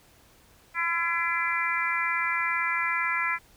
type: harmonic tone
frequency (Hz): 337.8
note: E4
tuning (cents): +42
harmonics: 3 / 4 / 5 / 6 / 7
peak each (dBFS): -32 / -31 / -32 / -29 / -31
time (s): 0.74-3.39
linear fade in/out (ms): 50
effects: pink hiss -58 dBFS RMS until 3.56 s